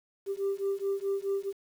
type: beating tone pair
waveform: sine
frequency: 392 / 396.7 Hz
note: G4 / G4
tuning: 0 / +21 cents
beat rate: 4.7 Hz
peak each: -30 dBFS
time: 0.26-1.53 s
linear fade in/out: 50 ms
effects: tanh soft clip ceiling -24 dBFS + 9-bit